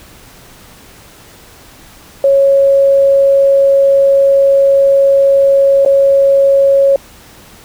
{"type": "tone with dropouts", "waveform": "sine", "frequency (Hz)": 551, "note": "C#5", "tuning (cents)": -11, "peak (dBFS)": -5, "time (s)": [2.24, 6.96], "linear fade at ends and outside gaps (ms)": 2, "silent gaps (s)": [5.85, 5.86], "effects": ["pink hiss -39 dBFS RMS until 7.64 s"]}